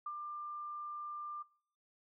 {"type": "tone with ADSR envelope", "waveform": "sine", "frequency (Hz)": 1192, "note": "D6", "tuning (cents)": 25, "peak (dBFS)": -37, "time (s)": [0.06, 1.43], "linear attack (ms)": 5, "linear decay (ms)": 47, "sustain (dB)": -3, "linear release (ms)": 12, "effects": ["noise-tail reverb RT60 0.7 s tail -26 dB re dry"]}